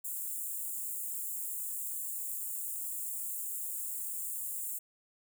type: high-pass noise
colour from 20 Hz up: white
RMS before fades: -38 dBFS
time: 0.04-4.79 s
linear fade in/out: 10 ms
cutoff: 7100 Hz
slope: 96 dB/octave
effects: none